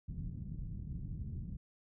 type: low-pass noise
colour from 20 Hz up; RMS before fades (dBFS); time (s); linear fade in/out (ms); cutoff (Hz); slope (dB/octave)
white; -42; 0.08-1.57; 10; 160; 24
effects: none